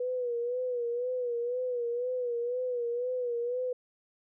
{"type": "tone with vibrato", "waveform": "sine", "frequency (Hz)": 488.6, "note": "B4", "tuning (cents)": -19, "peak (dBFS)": -29, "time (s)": [0, 3.73], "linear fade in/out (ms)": 5, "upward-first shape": "sine", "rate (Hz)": 2, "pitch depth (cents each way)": 65, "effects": []}